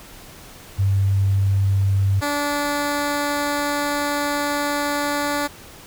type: tone pair in turn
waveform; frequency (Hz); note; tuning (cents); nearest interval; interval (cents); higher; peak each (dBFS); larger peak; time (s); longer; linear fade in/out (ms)
sine / 10% pulse; 98 / 289.7; G2 / D4; 0 / -24; octave + perfect fifth; 1876; second; -15 / -12; second; 0.78-2.21 / 2.21-5.48; second; 20
effects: pink hiss -42 dBFS RMS until 5.86 s